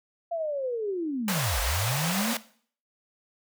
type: linear two-way sweep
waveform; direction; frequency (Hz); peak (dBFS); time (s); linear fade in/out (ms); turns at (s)
sine; down then up; 689 to 45 to 238.9; -27; 0.31-2.34; 10; 1.6
type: high-pass noise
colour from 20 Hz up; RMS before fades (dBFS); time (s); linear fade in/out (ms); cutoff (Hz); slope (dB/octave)
pink; -30; 1.28-2.37; 2; 510; 48
effects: noise-tail reverb RT60 0.5 s tail -17 dB re dry